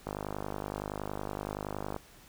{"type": "click train", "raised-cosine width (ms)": 1, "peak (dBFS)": -21, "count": 97, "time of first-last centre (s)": [0.07, 1.963], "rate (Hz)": 50.7, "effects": ["pink hiss -56 dBFS RMS until 2.28 s"]}